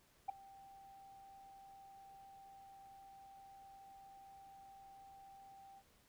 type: tone with ADSR envelope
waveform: sine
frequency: 784 Hz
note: G5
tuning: in tune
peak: -32 dBFS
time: 0.28-5.83 s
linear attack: 14 ms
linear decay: 7 ms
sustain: -24 dB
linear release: 55 ms
effects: tanh soft clip ceiling -33 dBFS + pink hiss -71 dBFS RMS until 6.08 s